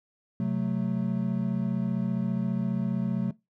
triangle chord, F# diminished, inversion second, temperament equal, 130.81 / 185 / 220 Hz, C3 / F#3 / A3, 0 / 0 / 0 cents, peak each -30 / -26 / -28 dBFS, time 0.4-3.31 s, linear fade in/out 2 ms, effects noise-tail reverb RT60 0.2 s tail -20 dB re dry

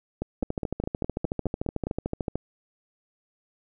two click trains, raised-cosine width 2 ms, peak -15 / -14 dBFS, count 9 / 27, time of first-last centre 0.22-1.869 / 0.43-2.356 s, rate 4.85 / 13.5 Hz, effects none

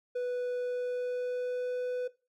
triangle tone with pitch glide, 493.9 to 497.9 Hz, B4 to B4, 0 to +14 cents, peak -28 dBFS, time 0.15-2.08 s, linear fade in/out 10 ms, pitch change +14 cents, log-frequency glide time 0.58-1.78 s, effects noise-tail reverb RT60 0.3 s tail -19 dB re dry

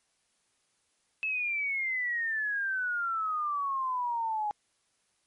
sine exponential sweep, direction down, 2620 to 827 Hz, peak -28 dBFS, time 1.23-4.51 s, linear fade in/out 0 ms, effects white hiss -73 dBFS RMS until 5.26 s + MP3 48 kbps

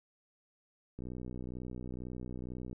click train, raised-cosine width 3 ms, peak -30 dBFS, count 109, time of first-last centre 0.99-2.729 s, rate 62.1 Hz, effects none

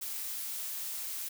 blue noise, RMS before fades -38 dBFS, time 0.01-1.29 s, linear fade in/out 10 ms, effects none

